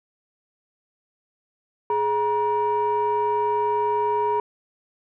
sine tone pair together, 420 / 950 Hz, G#4 / A#5, +19 / +33 cents, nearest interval octave + major second, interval 1414 cents, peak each -22 / -20 dBFS, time 1.9-4.4 s, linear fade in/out 2 ms, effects tanh soft clip ceiling -15 dBFS

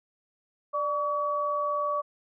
sine tone pair together, 591 / 1135.8 Hz, D5 / C#6, +11 / +42 cents, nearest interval major seventh, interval 1131 cents, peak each -30 / -27 dBFS, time 0.73-2.02 s, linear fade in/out 20 ms, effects none

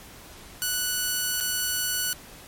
5% pulse tone with dropouts, 1480 Hz, F#6, in tune, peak -13 dBFS, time 0.62-2.13 s, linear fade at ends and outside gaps 0 ms, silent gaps 1.402-1.408 s, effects pink hiss -46 dBFS RMS until 2.47 s + MP3 64 kbps

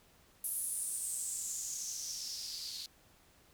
blue noise with band-pass filter sweep, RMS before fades -40 dBFS, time 0.44-2.86 s, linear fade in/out 2 ms, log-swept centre 11000 to 4200 Hz, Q 5.8, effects pink hiss -65 dBFS RMS until 3.53 s

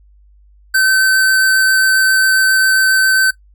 square tone with vibrato, 1537 Hz, G6, 35 cents flat, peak -10 dBFS, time 0.74-3.31 s, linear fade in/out 10 ms, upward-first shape triangle, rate 7.4 Hz, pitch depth 9 cents each way, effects noise-tail reverb RT60 0.1 s tail -17 dB re dry + added 50 Hz sine -44 dBFS peak until 3.54 s

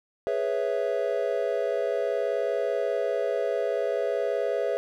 triangle chord, C# minor seventh, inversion second, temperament equal, 415.3 / 493.9 / 554.4 / 659.3 Hz, G#4 / B4 / C#5 / E5, 0 / 0 / 0 / 0 cents, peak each -28 dBFS, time 0.27-4.77 s, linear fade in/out 0 ms, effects none

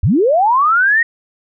sine linear sweep, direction up, 60.7 to 1893 Hz, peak -9 dBFS, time 0.03-1.03 s, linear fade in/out 5 ms, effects none

